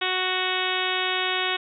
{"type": "harmonic tone", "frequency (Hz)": 370, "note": "F#4", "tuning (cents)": 0, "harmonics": [1, 2, 3, 4, 5, 6, 7, 8, 9, 10], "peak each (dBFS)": [-32, -32, -32, -32, -32, -32, -32, -32, -32, -32], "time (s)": [0.01, 1.57], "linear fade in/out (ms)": 10, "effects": []}